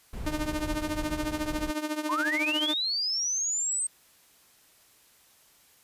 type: noise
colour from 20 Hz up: brown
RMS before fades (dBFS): -36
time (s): 0.13-1.71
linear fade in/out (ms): 5
type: tone with tremolo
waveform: sawtooth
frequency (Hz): 304.4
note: D#4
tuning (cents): -38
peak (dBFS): -22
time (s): 0.26-2.74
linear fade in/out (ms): 5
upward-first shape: triangle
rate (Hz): 14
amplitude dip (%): 85
type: linear sweep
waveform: sine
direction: up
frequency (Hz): 948 to 8372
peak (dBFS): -26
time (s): 2.09-3.87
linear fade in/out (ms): 5
effects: white hiss -60 dBFS RMS until 5.83 s + resampled to 32000 Hz